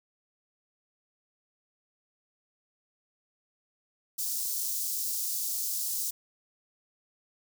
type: high-pass noise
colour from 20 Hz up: white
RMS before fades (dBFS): -32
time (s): 4.18-6.11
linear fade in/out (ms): 10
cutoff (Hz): 5000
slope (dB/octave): 24
effects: none